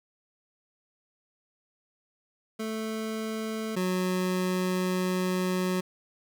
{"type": "tone pair in turn", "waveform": "25% pulse", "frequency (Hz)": [220, 183.61], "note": ["A3", "F#3"], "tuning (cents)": [0, -13], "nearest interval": "minor third", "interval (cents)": 313, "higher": "first", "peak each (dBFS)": [-27, -22], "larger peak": "second", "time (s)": [[2.59, 3.76], [3.76, 5.81]], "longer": "second", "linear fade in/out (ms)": 10, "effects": []}